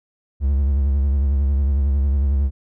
triangle tone with vibrato, 69.3 Hz, C#2, in tune, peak -13 dBFS, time 0.4-2.51 s, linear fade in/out 50 ms, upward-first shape sine, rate 11 Hz, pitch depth 78 cents each way, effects none

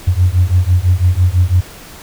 sine beating tone pair, 87.31 / 93.31 Hz, F2 / F#2, 0 / +15 cents, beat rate 6 Hz, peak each -11 dBFS, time 0.07-1.61 s, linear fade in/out 10 ms, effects tanh soft clip ceiling -1 dBFS + pink hiss -35 dBFS RMS until 2.02 s

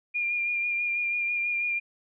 sine tone with vibrato, 2409 Hz, D7, 43 cents sharp, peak -25 dBFS, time 0.14-1.8 s, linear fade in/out 20 ms, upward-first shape sine, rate 6.1 Hz, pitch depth 22 cents each way, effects none

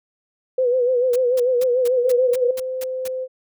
sine tone with vibrato, 499.3 Hz, B4, 19 cents sharp, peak -15 dBFS, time 0.58-2.51 s, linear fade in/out 5 ms, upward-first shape sine, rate 6.8 Hz, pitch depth 71 cents each way
white noise bursts, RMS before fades -33 dBFS, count 9, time 1.13-3.08 s, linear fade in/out 5 ms, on 30 ms, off 210 ms
sine tone with pitch glide, 475.7 to 515.8 Hz, A#4 to C5, +35 to -25 cents, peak -23 dBFS, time 1.95-3.28 s, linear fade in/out 50 ms, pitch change +140 cents, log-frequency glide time 2.08-2.2 s
effects none

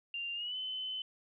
sine tone with pitch glide, 2787 to 3039 Hz, F7 to F#7, -4 to +46 cents, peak -36 dBFS, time 0.14-1.02 s, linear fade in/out 2 ms, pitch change +150 cents, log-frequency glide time 0.34-0.57 s, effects none

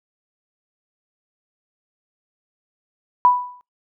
sine tone with exponential decay, 987.8 Hz, B5, in tune, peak -7 dBFS, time 3.25-3.61 s, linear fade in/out 0 ms, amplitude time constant 77 ms, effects noise-tail reverb RT60 0.2 s tail -26 dB re dry

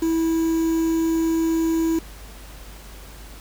triangle tone with quantisation, 326.8 Hz, E4, 15 cents flat, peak -16 dBFS, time 0.02-1.99 s, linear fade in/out 5 ms, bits 6, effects added 50 Hz sine -39 dBFS peak until 3.4 s + pink hiss -44 dBFS RMS until 3.4 s

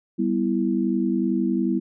sine chord, E minor, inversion first, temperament equal, 196 / 246.9 / 329.6 Hz, G3 / B3 / E4, 0 / 0 / 0 cents, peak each -24 dBFS, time 0.18-1.8 s, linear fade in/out 20 ms, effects none

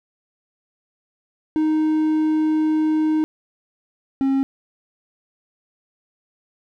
triangle tone pair in turn, 311.1 / 270.2 Hz, D#4 / C#4, 0 / -44 cents, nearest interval major second, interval 244 cents, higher first, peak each -14 dBFS, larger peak neither, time 1.56-3.24 / 4.21-4.43 s, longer first, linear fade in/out 0 ms, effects none

